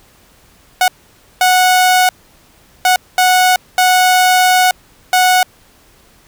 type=tone bursts at uneven times; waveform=sawtooth; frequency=736 Hz; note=F#5; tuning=9 cents flat; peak=-4 dBFS; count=6; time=0.81-0.88 / 1.41-2.09 / 2.85-2.96 / 3.18-3.56 / 3.78-4.71 / 5.13-5.43 s; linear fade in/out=2 ms; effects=pink hiss -48 dBFS RMS until 6.27 s